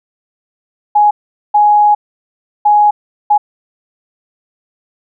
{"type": "tone bursts at uneven times", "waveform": "sine", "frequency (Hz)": 834, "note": "G#5", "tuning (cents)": 7, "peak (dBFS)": -5, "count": 4, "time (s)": [[0.95, 1.11], [1.54, 1.95], [2.65, 2.91], [3.3, 3.38]], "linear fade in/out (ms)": 10, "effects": []}